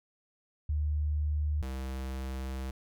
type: tone pair in turn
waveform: sine / square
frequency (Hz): 75 / 65.71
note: D2 / C2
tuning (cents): +37 / +8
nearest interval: major second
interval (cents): 229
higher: first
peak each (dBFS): -27 / -35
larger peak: first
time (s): 0.69-1.62 / 1.62-2.71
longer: second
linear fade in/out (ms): 5
effects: none